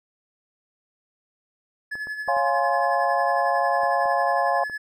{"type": "tone with tremolo", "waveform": "triangle", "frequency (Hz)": 1711, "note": "A6", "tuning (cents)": -49, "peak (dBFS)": -25, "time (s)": [1.91, 4.78], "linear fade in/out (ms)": 10, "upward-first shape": "sine", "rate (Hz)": 11, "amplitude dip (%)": 55}
{"type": "clicks", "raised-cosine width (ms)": 1, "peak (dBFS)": -28, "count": 7, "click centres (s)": [1.954, 2.071, 2.278, 2.368, 3.834, 4.057, 4.698]}
{"type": "chord", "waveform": "sine", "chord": "Db major seventh", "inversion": "none", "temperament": "equal", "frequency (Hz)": [554.4, 698.5, 830.6, 1046.5], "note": ["Db5", "F5", "Ab5", "C6"], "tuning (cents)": [0, 0, 0, 0], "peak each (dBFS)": [-26, -23, -25, -26], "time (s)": [2.28, 4.64], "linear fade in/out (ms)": 5}
{"effects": []}